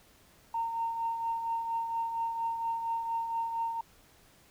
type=tone with tremolo; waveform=sine; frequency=917 Hz; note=A#5; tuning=29 cents flat; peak=-27 dBFS; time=0.54-3.81 s; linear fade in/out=5 ms; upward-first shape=triangle; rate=4.3 Hz; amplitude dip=55%; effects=tanh soft clip ceiling -23 dBFS + pink hiss -61 dBFS RMS until 4.5 s